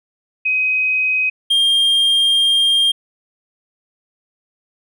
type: tone pair in turn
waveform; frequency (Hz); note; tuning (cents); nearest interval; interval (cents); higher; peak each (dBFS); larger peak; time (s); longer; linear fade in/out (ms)
sine / triangle; 2521 / 3208; D#7 / G7; +22 / +39; major third; 417; second; -14 / -10; second; 0.45-1.3 / 1.5-2.92; second; 10
effects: none